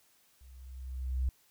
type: tone with level ramp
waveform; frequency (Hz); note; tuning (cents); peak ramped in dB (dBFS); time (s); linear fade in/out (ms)
sine; 64.2; C2; -32; -52 to -26; 0.41-1.29; 0
effects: white hiss -67 dBFS RMS until 1.5 s